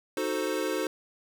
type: chord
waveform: square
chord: D# diminished seventh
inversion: none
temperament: equal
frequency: 311.1 / 370 / 440 / 523.3 Hz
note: D#4 / F#4 / A4 / C5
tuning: 0 / 0 / 0 / 0 cents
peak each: -34 dBFS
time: 0.17-0.87 s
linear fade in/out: 2 ms
effects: none